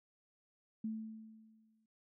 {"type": "tone with exponential decay", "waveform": "sine", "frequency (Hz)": 220, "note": "A3", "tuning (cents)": 0, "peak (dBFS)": -35, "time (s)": [0.84, 1.86], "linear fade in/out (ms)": 5, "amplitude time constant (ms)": 220, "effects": []}